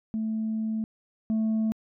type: tone pair in turn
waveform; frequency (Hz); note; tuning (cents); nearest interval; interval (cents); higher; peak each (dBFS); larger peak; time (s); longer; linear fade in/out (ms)
sine; 220 / 220; A3 / A3; 0 / 0; unison; 0; neither; -25 / -20; second; 0.14-0.84 / 1.3-1.72; first; 0
effects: tanh soft clip ceiling -22 dBFS